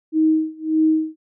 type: tone with tremolo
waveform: sine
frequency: 315.1 Hz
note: D#4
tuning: 22 cents sharp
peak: -12 dBFS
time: 0.12-1.16 s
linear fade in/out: 50 ms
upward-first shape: sine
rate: 1.7 Hz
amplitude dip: 95%
effects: none